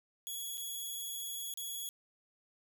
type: tone with dropouts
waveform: 5% pulse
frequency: 3357 Hz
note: G#7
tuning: 18 cents sharp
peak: -31 dBFS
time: 0.27-1.89 s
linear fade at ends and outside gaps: 0 ms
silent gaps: 0.573-0.579 / 1.539-1.574 s
effects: none